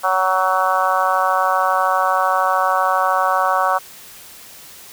harmonic tone, 187.2 Hz, F#3, 20 cents sharp, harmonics 3 / 4 / 5 / 6 / 7 / 8, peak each -23 / -20 / -22 / -19 / -22 / -25 dBFS, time 0.03-3.79 s, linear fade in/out 20 ms, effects white hiss -40 dBFS RMS until 4.92 s

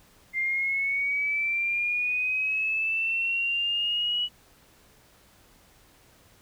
sine linear sweep, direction up, 2093 to 2940 Hz, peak -24 dBFS, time 0.33-4.29 s, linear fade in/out 50 ms, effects pink hiss -58 dBFS RMS until 6.41 s

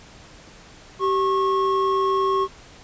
triangle tone pair together, 386.3 / 1090 Hz, G4 / C#6, -25 / -29 cents, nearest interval octave + tritone, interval 1796 cents, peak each -19 dBFS, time 0.99-2.48 s, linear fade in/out 50 ms, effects pink hiss -46 dBFS RMS until 2.83 s + resampled to 16000 Hz

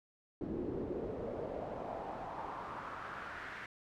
brown noise with band-pass filter sweep, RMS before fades -42 dBFS, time 0.41-3.66 s, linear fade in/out 2 ms, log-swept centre 310 to 1800 Hz, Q 2.8, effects none

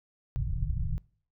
pink low-pass noise, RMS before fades -30 dBFS, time 0.36-0.98 s, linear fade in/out 0 ms, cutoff 160 Hz, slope 96 dB/octave, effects noise-tail reverb RT60 0.5 s tail -24 dB re dry

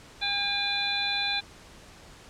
harmonic tone with a mistuned harmonic, 806 Hz, G5, 48 cents sharp, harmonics 1 / 2 / 3 / 4 / 5, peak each -35 / -34 / -32 / -31 / -30 dBFS, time 0.21-1.41 s, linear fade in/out 20 ms, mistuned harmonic 4, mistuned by +140 cents, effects pink hiss -50 dBFS RMS until 2.29 s + low-pass 8000 Hz 12 dB/octave

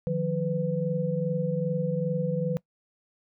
sine tone cluster, 154.3 / 176.8 / 499.9 Hz, D#3 / F3 / B4, -14 / +22 / +21 cents, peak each -29 dBFS, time 0.07-2.57 s, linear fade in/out 0 ms, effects noise-tail reverb RT60 0.1 s tail -22 dB re dry

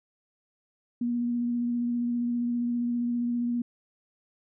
sine tone with vibrato, 239.7 Hz, A#3, 48 cents sharp, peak -25 dBFS, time 1.01-3.62 s, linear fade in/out 5 ms, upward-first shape sine, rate 15 Hz, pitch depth 15 cents each way, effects none

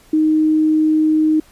sine tone, 311.1 Hz, D#4, in tune, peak -11 dBFS, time 0.13-1.4 s, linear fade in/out 5 ms, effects pink hiss -49 dBFS RMS until 1.51 s + resampled to 32000 Hz

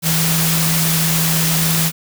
sine tone in noise, 162.6 Hz, E3, 23 cents flat, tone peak -17 dBFS, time 0.02-1.92 s, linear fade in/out 50 ms, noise white, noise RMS -18 dBFS, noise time 0.02-1.92 s, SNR -2 dB, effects none

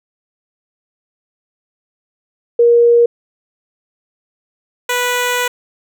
sine / 10% pulse tone pair in turn, 472.6 / 491.8 Hz, A#4 / B4, +24 / -7 cents, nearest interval minor second, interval 69 cents, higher second, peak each -6 dBFS, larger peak neither, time 2.59-3.06 / 4.89-5.48 s, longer second, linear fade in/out 5 ms, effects none

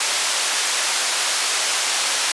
white band-pass noise, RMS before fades -21 dBFS, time 0-2.32 s, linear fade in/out 5 ms, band 640 to 7800 Hz, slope 12 dB/octave, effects resampled to 24000 Hz

